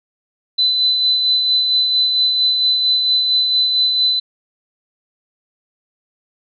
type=tone with tremolo; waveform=sine; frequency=4015 Hz; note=B7; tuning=28 cents sharp; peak=-11 dBFS; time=0.58-4.2 s; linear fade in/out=10 ms; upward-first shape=sine; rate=4.4 Hz; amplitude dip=35%; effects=none